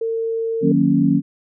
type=tone; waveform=sine; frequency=453.5 Hz; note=A#4; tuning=48 cents flat; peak=-19 dBFS; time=0.01-0.72 s; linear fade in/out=5 ms
type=chord; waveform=sine; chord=D# minor seventh; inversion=none; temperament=equal; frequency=155.56 / 185 / 233.1 / 277.2 Hz; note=D#3 / F#3 / A#3 / C#4; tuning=0 / 0 / 0 / 0 cents; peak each=-20 / -19 / -19 / -16 dBFS; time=0.61-1.22 s; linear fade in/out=50 ms
effects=none